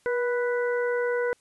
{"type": "harmonic tone with a mistuned harmonic", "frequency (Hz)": 493.9, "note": "B4", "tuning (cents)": 0, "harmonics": [1, 2, 3, 4], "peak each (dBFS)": [-24, -36, -32, -38], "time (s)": [0.06, 1.33], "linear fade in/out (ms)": 0, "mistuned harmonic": 1, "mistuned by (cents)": -37, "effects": ["white hiss -64 dBFS RMS until 1.4 s", "resampled to 24000 Hz"]}